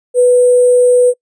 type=tone with sample-and-hold; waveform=sine; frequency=493.9 Hz; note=B4; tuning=in tune; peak=-5 dBFS; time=0.14-1.14 s; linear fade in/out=50 ms; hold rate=8820 Hz; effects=noise-tail reverb RT60 0.1 s tail -26 dB re dry + resampled to 22050 Hz